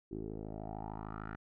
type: tone with low-pass filter sweep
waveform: 10% pulse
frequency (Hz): 53.3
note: G#1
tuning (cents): +46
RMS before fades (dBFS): -43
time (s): 0.11-1.36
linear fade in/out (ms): 10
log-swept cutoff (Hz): 350 to 1600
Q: 4.7
effects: none